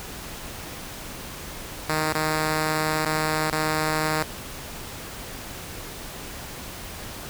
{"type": "tone with dropouts", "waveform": "5% pulse", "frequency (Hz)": 155.56, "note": "D#3", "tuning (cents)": 0, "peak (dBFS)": -11, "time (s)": [1.89, 4.23], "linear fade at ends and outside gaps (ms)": 2, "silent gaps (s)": [[2.126, 2.149], [3.049, 3.059], [3.501, 3.527]], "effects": ["pink hiss -37 dBFS RMS until 7.29 s"]}